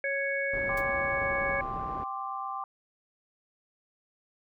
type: harmonic tone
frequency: 554.4 Hz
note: C#5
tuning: in tune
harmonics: 1 / 3 / 4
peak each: -32 / -32 / -32 dBFS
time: 0.04-1.61 s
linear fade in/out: 2 ms
type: low-pass noise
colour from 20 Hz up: pink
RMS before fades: -40 dBFS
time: 0.53-2.04 s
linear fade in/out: 2 ms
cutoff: 1000 Hz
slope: 12 dB/octave
type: chord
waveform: sine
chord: G suspended fourth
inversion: none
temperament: equal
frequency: 784 / 1046.5 / 1174.7 Hz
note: G5 / C6 / D6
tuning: 0 / 0 / 0 cents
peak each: -37 / -38 / -36 dBFS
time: 0.69-2.64 s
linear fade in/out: 2 ms
type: noise with exponential decay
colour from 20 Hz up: white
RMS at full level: -39 dBFS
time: 0.77-0.85 s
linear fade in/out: 5 ms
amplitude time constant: 17 ms
effects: none